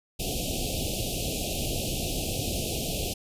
pink band-stop noise, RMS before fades -30 dBFS, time 0.19-3.14 s, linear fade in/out 10 ms, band 760 to 2500 Hz, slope 96 dB/octave, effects resampled to 32000 Hz

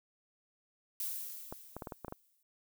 violet noise with exponential decay, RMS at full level -36 dBFS, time 1-2.43 s, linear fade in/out 2 ms, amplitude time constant 310 ms
clicks, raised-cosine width 1 ms, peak -27 dBFS, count 8, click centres 1.525 / 1.766 / 1.822 / 1.872 / 1.922 / 2.047 / 2.082 / 2.124 s
effects none

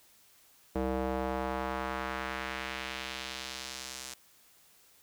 square tone with band-pass filter sweep, 65 Hz, C2, 11 cents flat, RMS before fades -36 dBFS, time 0.75-4.14 s, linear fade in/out 5 ms, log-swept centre 460 to 7400 Hz, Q 1.1, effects white hiss -62 dBFS RMS until 5.02 s

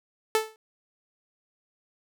sawtooth tone with exponential decay, 438.3 Hz, A4, 7 cents flat, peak -14 dBFS, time 0.35-0.56 s, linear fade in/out 1 ms, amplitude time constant 44 ms, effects none

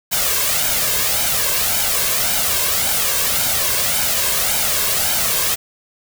white noise with flanger, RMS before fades -18 dBFS, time 0.11-5.56 s, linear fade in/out 20 ms, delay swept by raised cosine 1.3 to 1.89 ms, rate 1.8 Hz, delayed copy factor +0.6, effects none

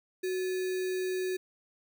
sine tone with sample-and-hold, 370 Hz, F#4, in tune, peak -29 dBFS, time 0.23-1.37 s, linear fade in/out 10 ms, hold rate 2100 Hz, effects none

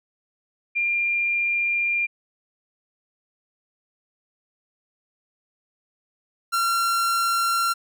sine / 45% pulse tone pair in turn, 2395 / 1368.8 Hz, D7 / F6, +33 / -35 cents, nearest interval minor seventh, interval 968 cents, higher first, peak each -20 dBFS, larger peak neither, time 0.75-2.07 / 6.52-7.74 s, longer first, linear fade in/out 20 ms, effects none

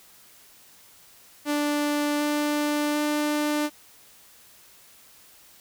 sawtooth tone with pitch steps, 293.7 / 295.7 / 297.8 Hz, D4 / D4 / D4, 0 / +12 / +24 cents, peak -19 dBFS, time 1.45-3.7 s, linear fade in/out 50 ms, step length 750 ms, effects white hiss -53 dBFS RMS until 5.6 s

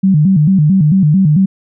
sine tone with vibrato, 170 Hz, F3, 46 cents flat, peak -6 dBFS, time 0.03-1.46 s, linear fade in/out 10 ms, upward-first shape square, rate 4.5 Hz, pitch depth 210 cents each way, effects none

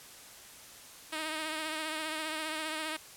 5% pulse tone with vibrato, 312.9 Hz, D#4, 10 cents sharp, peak -23 dBFS, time 1.12-2.97 s, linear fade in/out 10 ms, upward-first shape triangle, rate 15 Hz, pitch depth 46 cents each way, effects white hiss -51 dBFS RMS until 3.16 s + low-pass 12000 Hz 12 dB/octave

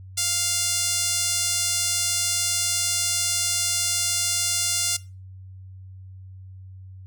5% pulse tone with band-pass filter, 698.5 Hz, F5, in tune, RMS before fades -24 dBFS, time 0.17-4.97 s, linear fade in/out 10 ms, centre 12000 Hz, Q 0.53, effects noise-tail reverb RT60 0.3 s tail -20 dB re dry + added 94 Hz sine -39 dBFS peak until 7.06 s

